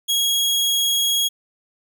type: tone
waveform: sawtooth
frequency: 3307 Hz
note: G#7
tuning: 8 cents flat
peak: -14 dBFS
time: 0.08-1.29 s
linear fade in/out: 20 ms
effects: none